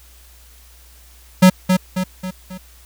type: tone with echo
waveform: square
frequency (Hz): 185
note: F#3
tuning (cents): 0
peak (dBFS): -6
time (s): 1.42-1.5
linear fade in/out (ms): 10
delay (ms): 270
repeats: 4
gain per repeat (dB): -6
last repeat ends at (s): 2.58
effects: added 60 Hz sine -45 dBFS peak until 2.85 s + white hiss -49 dBFS RMS until 2.85 s